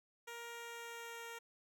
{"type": "tone with pitch glide", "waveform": "10% pulse", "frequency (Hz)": [469.3, 464.4], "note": ["A#4", "A#4"], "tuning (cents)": [12, -7], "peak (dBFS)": -38, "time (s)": [0.27, 1.39], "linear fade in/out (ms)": 10, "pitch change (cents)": -19, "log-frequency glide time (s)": [0.49, 1.25], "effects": []}